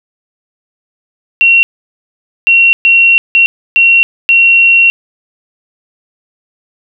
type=tone bursts at uneven times; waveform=sine; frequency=2735 Hz; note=F7; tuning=37 cents flat; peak=-3 dBFS; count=6; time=1.41-1.63 / 2.47-2.73 / 2.85-3.18 / 3.35-3.46 / 3.76-4.03 / 4.29-4.9 s; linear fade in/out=0 ms; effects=none